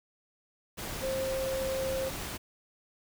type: tone in noise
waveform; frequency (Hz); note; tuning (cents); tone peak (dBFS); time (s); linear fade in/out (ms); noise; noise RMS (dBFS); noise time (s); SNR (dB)
sine; 530; C5; +22; -30; 1.02-2.1; 20; pink; -38; 0.77-2.38; +5
effects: none